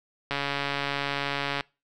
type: click train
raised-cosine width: 0.3 ms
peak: -12 dBFS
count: 184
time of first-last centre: 0.31-1.608 s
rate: 141 Hz
effects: noise-tail reverb RT60 0.3 s tail -25 dB re dry